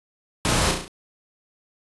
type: noise with echo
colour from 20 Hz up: pink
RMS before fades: -22 dBFS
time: 0.45-0.71 s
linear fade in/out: 0 ms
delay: 34 ms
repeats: 5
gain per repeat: -4 dB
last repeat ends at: 0.88 s
effects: resampled to 24000 Hz